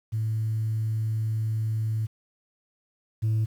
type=tone pair in turn; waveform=sine; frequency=110 / 110 Hz; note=A2 / A2; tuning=0 / 0 cents; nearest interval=unison; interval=0 cents; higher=neither; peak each=-23 / -19 dBFS; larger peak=second; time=0.12-2.07 / 3.22-3.46 s; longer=first; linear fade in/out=20 ms; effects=tanh soft clip ceiling -20 dBFS + 9-bit